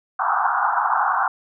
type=band-pass noise; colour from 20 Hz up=pink; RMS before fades=-20 dBFS; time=0.19-1.28 s; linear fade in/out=5 ms; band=730 to 1500 Hz; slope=96 dB/octave; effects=none